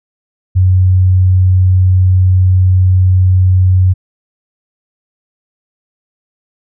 sine tone, 92.5 Hz, F#2, in tune, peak -5 dBFS, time 0.55-3.94 s, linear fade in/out 20 ms, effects none

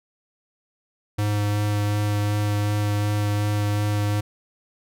square tone with vibrato, 103.83 Hz, G#2, in tune, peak -21 dBFS, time 1.18-4.21 s, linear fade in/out 10 ms, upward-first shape sine, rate 2.7 Hz, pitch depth 10 cents each way, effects none

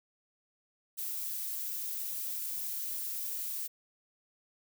violet noise, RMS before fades -37 dBFS, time 0.97-3.68 s, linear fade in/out 20 ms, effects none

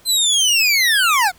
25% pulse linear sweep, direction down, 4126 to 688 Hz, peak -9 dBFS, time 0.05-1.32 s, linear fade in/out 50 ms, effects pink hiss -50 dBFS RMS until 1.38 s

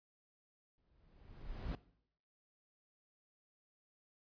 brown noise with exponential growth, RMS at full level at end -38 dBFS, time 0.78-1.75 s, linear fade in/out 0 ms, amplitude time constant 210 ms, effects noise-tail reverb RT60 0.7 s tail -19 dB re dry + resampled to 11025 Hz

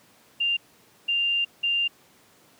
sine tone bursts at uneven times, 2792 Hz, F7, 1 cent flat, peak -21 dBFS, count 3, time 0.4-0.57 / 1.08-1.45 / 1.63-1.88 s, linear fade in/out 10 ms, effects pink hiss -57 dBFS RMS until 2.59 s + high-pass 150 Hz 12 dB/octave

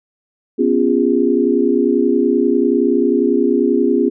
sine chord, C# dominant seventh, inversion third, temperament equal with one note detuned, 246.9 / 277.2 / 349.2 / 408.6 Hz, B3 / C#4 / E#4 / G#4, 0 / 0 / 0 / -28 cents, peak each -17 dBFS, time 0.58-4.1 s, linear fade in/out 20 ms, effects none

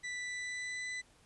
40% pulse tone with pitch glide, 1975.5 to 1997.3 Hz, B6 to B6, 0 to +19 cents, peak -37 dBFS, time 0.03-1.02 s, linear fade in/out 20 ms, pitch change +19 cents, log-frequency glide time 0.19-0.86 s, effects pink hiss -65 dBFS RMS until 1.25 s + resampled to 24000 Hz

